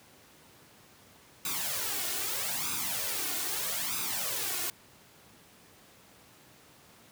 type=noise with flanger; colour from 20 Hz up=white; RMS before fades=-33 dBFS; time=1.45-4.7 s; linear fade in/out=2 ms; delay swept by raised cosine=0.8 to 2.8 ms; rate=0.79 Hz; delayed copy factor=+0.75; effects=pink hiss -57 dBFS RMS until 7.11 s + high-pass 100 Hz 12 dB/octave

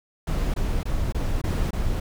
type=noise bursts; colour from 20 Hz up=brown; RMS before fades=-24 dBFS; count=6; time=0.27-2 s; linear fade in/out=5 ms; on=270 ms; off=22 ms; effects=none

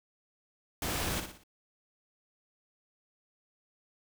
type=noise with echo; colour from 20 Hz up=pink; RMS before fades=-34 dBFS; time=0.82-1.2 s; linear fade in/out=2 ms; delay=59 ms; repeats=4; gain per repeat=-7 dB; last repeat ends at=1.436 s; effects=none

